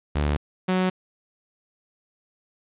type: tone pair in turn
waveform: sawtooth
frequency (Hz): 73.42 / 185.01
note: D2 / F#3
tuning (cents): 0 / 0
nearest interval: octave + major third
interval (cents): 1600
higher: second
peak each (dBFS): -17 / -16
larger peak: second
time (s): 0.15-0.37 / 0.68-0.9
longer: neither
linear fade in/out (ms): 10
effects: resampled to 8000 Hz + 9-bit